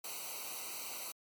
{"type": "noise with comb filter", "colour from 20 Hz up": "white", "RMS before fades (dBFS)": -43, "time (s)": [0.04, 1.12], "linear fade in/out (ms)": 5, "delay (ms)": 0.58, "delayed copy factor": -0.95, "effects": ["MP3 96 kbps"]}